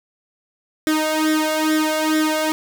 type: tone with flanger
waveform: sawtooth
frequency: 311.1 Hz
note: D#4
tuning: in tune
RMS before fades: -19 dBFS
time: 0.87-2.52 s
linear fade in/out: 0 ms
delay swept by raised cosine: 0.55 to 1.44 ms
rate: 2.3 Hz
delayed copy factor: +0.85
effects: none